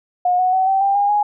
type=tone with pitch steps; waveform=sine; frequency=720 / 737.3 / 754.9 / 773 / 791.5 / 810.5 / 829.9 Hz; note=F#5 / F#5 / F#5 / G5 / G5 / G#5 / G#5; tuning=-47 / -6 / +35 / -24 / +17 / -42 / -1 cents; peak=-13 dBFS; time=0.25-1.23 s; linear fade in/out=5 ms; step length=140 ms; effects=none